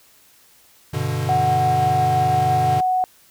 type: chord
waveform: square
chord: G major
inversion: none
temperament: equal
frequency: 98 / 123.47 / 146.83 Hz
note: G2 / B2 / D3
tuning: 0 / 0 / 0 cents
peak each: -28 / -25 / -26 dBFS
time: 0.93-2.81 s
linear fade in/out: 10 ms
type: tone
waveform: sine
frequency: 740 Hz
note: F#5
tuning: in tune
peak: -16 dBFS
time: 1.29-3.04 s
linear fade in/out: 0 ms
effects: white hiss -53 dBFS RMS until 3.3 s